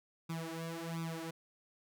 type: tone with flanger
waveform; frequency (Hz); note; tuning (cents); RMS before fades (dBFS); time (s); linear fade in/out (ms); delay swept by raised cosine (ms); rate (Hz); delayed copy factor
sawtooth; 164.8; E3; 0; -41; 0.29-1.31; 10; 0.82 to 4.32; 1.4; +1
effects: none